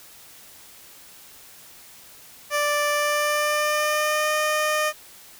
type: tone with pitch glide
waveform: 15% pulse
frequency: 588 to 610.5 Hz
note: D5 to D#5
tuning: +2 to -33 cents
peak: -14 dBFS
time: 2.5-4.93 s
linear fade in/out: 50 ms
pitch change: +65 cents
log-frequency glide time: 2.93-4.32 s
effects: white hiss -47 dBFS RMS until 5.39 s